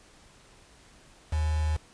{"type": "tone with quantisation", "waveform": "sine", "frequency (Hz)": 77.4, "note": "D#2", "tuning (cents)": -9, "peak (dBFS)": -24, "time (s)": [1.32, 1.77], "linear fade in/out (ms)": 10, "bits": 6, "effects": ["pink hiss -56 dBFS RMS until 1.93 s", "resampled to 22050 Hz"]}